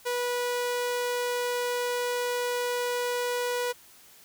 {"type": "tone", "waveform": "sawtooth", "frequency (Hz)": 488.8, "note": "B4", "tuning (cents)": -18, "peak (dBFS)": -23, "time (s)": [0.05, 3.73], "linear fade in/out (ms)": 20, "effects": ["white hiss -54 dBFS RMS until 4.24 s"]}